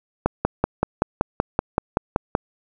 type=click train; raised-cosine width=1 ms; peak=-3 dBFS; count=12; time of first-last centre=0.26-2.351 s; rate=5.26 Hz; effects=none